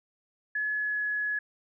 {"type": "tone with pitch glide", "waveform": "sine", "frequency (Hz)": [1703, 1692.2], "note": ["G#6", "G#6"], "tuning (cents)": [43, 32], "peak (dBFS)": -27, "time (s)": [0.55, 1.39], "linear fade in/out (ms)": 5, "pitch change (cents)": -11, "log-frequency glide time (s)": [0.73, 1.02], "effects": []}